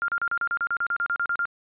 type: tone bursts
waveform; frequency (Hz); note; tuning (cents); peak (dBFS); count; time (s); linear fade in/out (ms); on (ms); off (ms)
sine; 1396.9; F6; 0; -20; 15; 0.02-1.454; 0; 62; 36
effects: tanh soft clip ceiling -21 dBFS + resampled to 8000 Hz